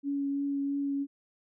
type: tone with vibrato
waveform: sine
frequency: 280.4 Hz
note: C#4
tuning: 20 cents sharp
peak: -28 dBFS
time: 0.03-1.07 s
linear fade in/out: 50 ms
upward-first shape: triangle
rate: 3 Hz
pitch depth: 13 cents each way
effects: none